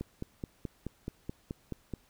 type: click train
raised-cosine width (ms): 3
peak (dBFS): -23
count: 10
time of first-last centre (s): 0.01-1.937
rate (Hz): 4.67
effects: pink hiss -66 dBFS RMS until 2.09 s